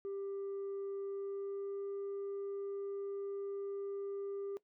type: tone with pitch glide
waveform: sine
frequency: 395.2 to 397.9 Hz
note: G4 to G4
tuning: +14 to +26 cents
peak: -36 dBFS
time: 0.05-4.57 s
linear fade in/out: 0 ms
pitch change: +12 cents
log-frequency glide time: 1.03-1.87 s
effects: noise-tail reverb RT60 0.1 s tail -20 dB re dry + tanh soft clip ceiling -37 dBFS